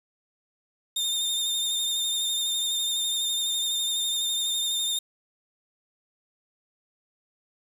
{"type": "tone with vibrato", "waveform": "sawtooth", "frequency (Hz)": 3638, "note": "A#7", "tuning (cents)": -43, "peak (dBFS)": -22, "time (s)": [0.96, 4.99], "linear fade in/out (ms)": 5, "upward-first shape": "triangle", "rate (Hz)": 12, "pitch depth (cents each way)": 31, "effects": ["resampled to 32000 Hz", "8-bit"]}